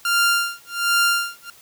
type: tone with tremolo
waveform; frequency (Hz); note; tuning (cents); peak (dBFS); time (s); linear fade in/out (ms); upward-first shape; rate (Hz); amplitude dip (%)
sawtooth; 1394; F6; -4; -11; 0.05-1.5; 2; sine; 1.3; 100
effects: white hiss -49 dBFS RMS until 1.61 s